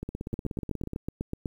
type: two click trains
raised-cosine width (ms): 3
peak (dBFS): -21 / -18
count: 16 / 10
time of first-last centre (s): 0.03-0.934 / 0.34-1.458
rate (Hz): 16.6 / 8.05
effects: 9-bit